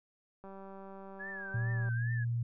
click train, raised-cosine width 1 ms, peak -36 dBFS, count 282, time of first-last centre 0.44-1.888 s, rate 194 Hz
sine tone with vibrato, 1661.2 Hz, G#6, in tune, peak -40 dBFS, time 1.19-2.25 s, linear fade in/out 20 ms, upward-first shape triangle, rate 2.4 Hz, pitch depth 150 cents each way
sine tone with pitch glide, 116.54 to 117.96 Hz, A#2 to A#2, 0 to +21 cents, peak -30 dBFS, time 1.54-2.43 s, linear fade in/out 5 ms, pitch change +21 cents, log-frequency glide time 1.68-2.14 s
effects none

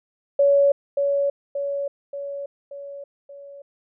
sine tone with echo, 563 Hz, C#5, 27 cents sharp, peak -13 dBFS, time 0.39-0.72 s, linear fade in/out 5 ms, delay 580 ms, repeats 5, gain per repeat -5 dB, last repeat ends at 3.62 s, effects none

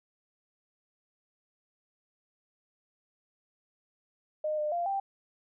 sine tone with pitch steps, 613 / 603 / 693 / 786 Hz, D#5 / D5 / F5 / G5, -26 / +46 / -14 / +4 cents, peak -28 dBFS, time 4.44-5 s, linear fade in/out 5 ms, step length 140 ms, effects none

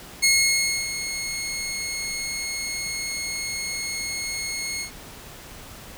15% pulse tone with ADSR envelope, 2168 Hz, C#7, 39 cents flat, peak -9 dBFS, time 0.22-4.91 s, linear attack 20 ms, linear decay 630 ms, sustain -12 dB, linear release 100 ms, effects pink hiss -42 dBFS RMS until 5.97 s

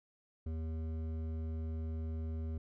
sine tone with hard clipping, 80 Hz, D#2, 49 cents sharp, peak -38 dBFS, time 0.46-2.58 s, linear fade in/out 5 ms, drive 11 dB, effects none

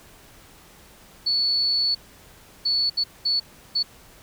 sine tone bursts at uneven times, 4435 Hz, C#8, in tune, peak -19 dBFS, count 5, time 1.26-1.95 / 2.65-2.9 / 2.97-3.04 / 3.25-3.4 / 3.75-3.83 s, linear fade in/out 10 ms, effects pink hiss -50 dBFS RMS until 4.22 s

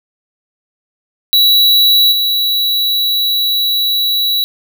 square tone with level steps, 3921 Hz, B7, 13 cents flat, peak -7 / -12 dBFS, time 1.33-4.44 s, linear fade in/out 0 ms, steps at 2.11 s, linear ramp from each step 20 ms, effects none

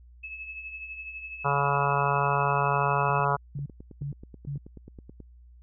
sine tone with tremolo, 2596 Hz, E7, 27 cents flat, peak -34 dBFS, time 0.23-3.25 s, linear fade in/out 10 ms, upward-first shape triangle, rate 12 Hz, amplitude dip 60%
harmonic tone, 141.4 Hz, C#3, 35 cents sharp, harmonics 1 / 3 / 4 / 5 / 6 / 7 / 8 / 9 / 10, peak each -29 / -33 / -34 / -31 / -32 / -28 / -32 / -31 / -34 dBFS, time 1.44-3.37 s, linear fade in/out 20 ms
sine tone bursts, 141.6 Hz, C#3, 37 cents sharp, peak -30 dBFS, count 4, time 3.09-4.58 s, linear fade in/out 5 ms, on 110 ms, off 350 ms
click train, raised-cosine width 3 ms, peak -31 dBFS, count 16, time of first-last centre 3.59-5.203 s, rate 9.3 Hz
effects added 60 Hz sine -49 dBFS peak until 5.62 s

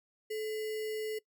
sine tone with sample-and-hold, 432.9 Hz, A4, 28 cents flat, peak -33 dBFS, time 0.3-1.19 s, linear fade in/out 10 ms, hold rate 2450 Hz, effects noise-tail reverb RT60 0.1 s tail -21 dB re dry

